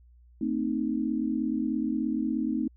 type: chord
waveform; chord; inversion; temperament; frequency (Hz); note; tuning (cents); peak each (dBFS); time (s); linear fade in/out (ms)
sine; A diminished; none; equal with one note detuned; 224.8 / 261.6 / 311.1; A3 / C4 / Eb4; +37 / 0 / 0; -30; 0.41-2.68; 5
effects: added 60 Hz sine -53 dBFS peak until 2.76 s